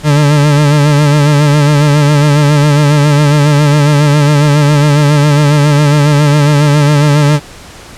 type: tone with vibrato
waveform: 40% pulse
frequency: 146.83 Hz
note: D3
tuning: in tune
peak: -4 dBFS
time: 0.03-7.4 s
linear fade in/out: 50 ms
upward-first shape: sine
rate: 7.3 Hz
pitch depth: 53 cents each way
effects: pink hiss -32 dBFS RMS until 7.97 s + low-pass 9000 Hz 12 dB/octave